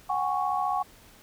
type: chord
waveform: sine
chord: F# suspended second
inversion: none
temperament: equal with one note detuned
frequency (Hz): 740 / 814.5 / 1108.7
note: F#5 / G#5 / C#6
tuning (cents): 0 / -34 / 0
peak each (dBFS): -29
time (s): 0.09-0.83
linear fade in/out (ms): 10
effects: pink hiss -54 dBFS RMS until 1.22 s

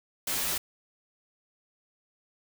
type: noise with comb filter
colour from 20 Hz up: white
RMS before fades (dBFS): -30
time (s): 0.27-0.58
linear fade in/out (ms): 5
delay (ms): 9.3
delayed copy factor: -0.8
effects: none

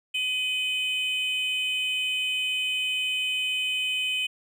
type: tone pair together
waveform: triangle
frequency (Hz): 2516 / 3029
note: D#7 / F#7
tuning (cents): +19 / +40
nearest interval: minor third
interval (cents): 321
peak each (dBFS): -25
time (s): 0.14-4.27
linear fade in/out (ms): 10
effects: tanh soft clip ceiling -19 dBFS

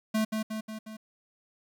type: tone with echo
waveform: square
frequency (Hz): 217.9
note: A3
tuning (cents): -17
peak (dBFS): -25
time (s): 0.14-0.25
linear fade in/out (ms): 10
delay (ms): 180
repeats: 4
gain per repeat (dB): -4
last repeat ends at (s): 0.97
effects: 10-bit

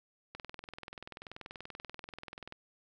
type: click train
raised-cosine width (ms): 0.3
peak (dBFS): -28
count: 46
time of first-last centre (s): 0.35-2.524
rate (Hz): 20.7
effects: none

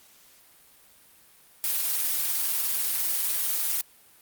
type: noise with tremolo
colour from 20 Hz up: blue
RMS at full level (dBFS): -25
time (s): 1.64-3.81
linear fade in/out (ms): 0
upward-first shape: triangle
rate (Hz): 20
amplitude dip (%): 30
effects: white hiss -56 dBFS RMS until 4.21 s + Opus 48 kbps

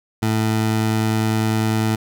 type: tone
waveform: 20% pulse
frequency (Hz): 110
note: A2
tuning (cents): 0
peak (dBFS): -12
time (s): 0.22-1.96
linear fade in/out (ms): 10
effects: none

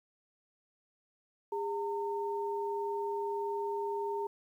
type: tone pair together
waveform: sine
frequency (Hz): 405.7 / 910.8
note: G#4 / A#5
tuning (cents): -41 / -40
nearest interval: octave + major second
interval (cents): 1401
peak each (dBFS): -34 / -36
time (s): 1.52-4.27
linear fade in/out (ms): 5
effects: 11-bit

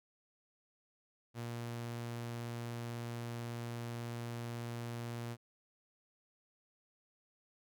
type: tone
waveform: sawtooth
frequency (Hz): 118.1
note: A#2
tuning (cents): +23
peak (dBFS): -36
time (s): 1.34-5.37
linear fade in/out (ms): 50
effects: none

